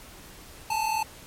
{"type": "tone pair together", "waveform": "square", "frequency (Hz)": [849.7, 890], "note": ["G#5", "A5"], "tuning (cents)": [39, 20], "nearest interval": "minor second", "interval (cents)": 81, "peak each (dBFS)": [-30, -27], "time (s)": [0.7, 1.03], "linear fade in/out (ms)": 5, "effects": ["pink hiss -47 dBFS RMS until 1.26 s", "MP3 64 kbps"]}